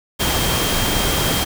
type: tone in noise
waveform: sine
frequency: 3198 Hz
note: G7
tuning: 34 cents sharp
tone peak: -26 dBFS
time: 0.19-1.45 s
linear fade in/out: 20 ms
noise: pink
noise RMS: -19 dBFS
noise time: 0.19-1.45 s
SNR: -10 dB
effects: none